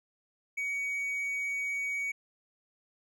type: tone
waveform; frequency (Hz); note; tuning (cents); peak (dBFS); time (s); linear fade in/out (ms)
triangle; 2252; C#7; +27; -29; 0.57-2.12; 10
effects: none

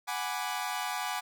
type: chord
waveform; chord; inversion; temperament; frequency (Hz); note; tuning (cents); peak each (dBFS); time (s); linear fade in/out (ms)
sawtooth; G# half-diminished seventh; third; equal; 740 / 830.6 / 987.8 / 1174.7; F#5 / G#5 / B5 / D6; 0 / 0 / 0 / 0; -33 / -33 / -35 / -35; 0.07-1.21; 20
effects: none

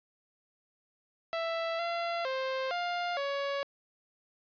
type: tone with pitch steps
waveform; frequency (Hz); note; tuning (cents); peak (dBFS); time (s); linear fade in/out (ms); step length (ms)
sawtooth; 662 / 682 / 526 / 703 / 560; E5 / F5 / C5 / F5 / C#5; +7 / -41 / +9 / +11 / +18; -27; 1.33-3.63; 0; 460
effects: resampled to 11025 Hz + 11-bit

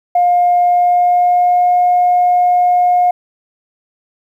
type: tone with pitch glide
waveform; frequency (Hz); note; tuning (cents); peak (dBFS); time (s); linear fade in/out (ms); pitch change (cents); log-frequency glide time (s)
sine; 709 to 716; F5 to F5; +26 to +43; -7; 0.15-3.11; 5; +17; 0.61-1.76
effects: tanh soft clip ceiling -4 dBFS + 8-bit

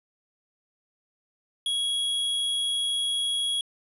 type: tone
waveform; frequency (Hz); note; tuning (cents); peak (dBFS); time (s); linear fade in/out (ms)
square; 3322; G#7; 0; -25; 1.66-3.61; 2
effects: resampled to 24000 Hz + 9-bit

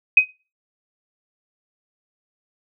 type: tone with exponential decay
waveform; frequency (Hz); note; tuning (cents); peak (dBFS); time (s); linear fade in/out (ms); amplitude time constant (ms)
sine; 2519; D#7; +21; -4; 0.17-0.29; 5; 25
effects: noise-tail reverb RT60 0.3 s tail -19 dB re dry

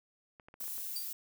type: clicks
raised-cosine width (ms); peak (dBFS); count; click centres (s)
0.5; -38; 7; 0.398 / 0.485 / 0.541 / 0.609 / 0.641 / 0.68 / 0.78
type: noise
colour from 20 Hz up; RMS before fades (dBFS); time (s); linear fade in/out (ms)
violet; -40; 0.6-1.13; 5
type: tone with exponential decay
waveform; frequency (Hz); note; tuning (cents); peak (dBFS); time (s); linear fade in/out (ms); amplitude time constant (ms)
sawtooth; 4694; D8; -2; -31; 0.96-1.12; 2; 34
effects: none

